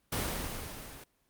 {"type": "noise with level ramp", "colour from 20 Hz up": "pink", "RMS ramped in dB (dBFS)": [-31, -48], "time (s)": [0.12, 1.04], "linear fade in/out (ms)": 5, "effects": ["pink hiss -73 dBFS RMS until 1.29 s", "Opus 24 kbps"]}